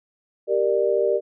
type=chord; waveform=sine; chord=G minor; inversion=none; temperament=equal with one note detuned; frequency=392 / 466.2 / 595.5 Hz; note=G4 / Bb4 / D5; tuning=0 / 0 / +24 cents; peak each=-22 dBFS; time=0.47-1.21 s; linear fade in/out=50 ms; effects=none